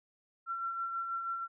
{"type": "tone with tremolo", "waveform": "sine", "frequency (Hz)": 1358, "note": "F6", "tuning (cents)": -49, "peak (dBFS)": -32, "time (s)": [0.46, 1.48], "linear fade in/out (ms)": 50, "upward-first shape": "sine", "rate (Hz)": 6.2, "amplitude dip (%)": 40, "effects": []}